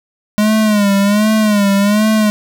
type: tone with vibrato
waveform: square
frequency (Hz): 207.7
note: G#3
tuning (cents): 0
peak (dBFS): -10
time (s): 0.38-2.3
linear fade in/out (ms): 0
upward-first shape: sine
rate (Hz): 1.3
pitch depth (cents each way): 85
effects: none